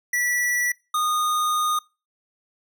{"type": "tone pair in turn", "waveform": "square", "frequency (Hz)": [1953, 1230.3], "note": ["B6", "D#6"], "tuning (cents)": [-20, -20], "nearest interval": "minor sixth", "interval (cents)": 800, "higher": "first", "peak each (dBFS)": -21, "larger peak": "neither", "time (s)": [[0.13, 0.72], [0.94, 1.79]], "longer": "second", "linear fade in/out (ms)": 5, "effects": ["noise-tail reverb RT60 0.3 s tail -24 dB re dry"]}